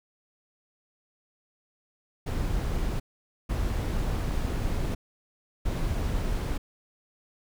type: noise bursts at uneven times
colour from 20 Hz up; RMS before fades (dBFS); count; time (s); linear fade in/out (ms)
brown; -28; 3; 2.26-3 / 3.49-4.95 / 5.65-6.58; 10
effects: none